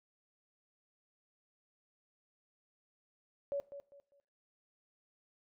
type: tone with echo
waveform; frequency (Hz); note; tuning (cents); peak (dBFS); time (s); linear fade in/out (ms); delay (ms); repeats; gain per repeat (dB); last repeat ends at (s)
sine; 564; C#5; +30; -33; 3.52-3.6; 0; 200; 3; -11; 4.2
effects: noise-tail reverb RT60 0.4 s tail -19 dB re dry